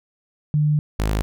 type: tone pair in turn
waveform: sine / sawtooth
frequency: 150 / 52.74 Hz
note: D3 / G#1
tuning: +37 / +27 cents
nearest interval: octave + tritone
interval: 1810 cents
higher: first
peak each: -15 dBFS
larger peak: neither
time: 0.54-0.79 / 0.99-1.22 s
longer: first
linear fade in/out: 0 ms
effects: none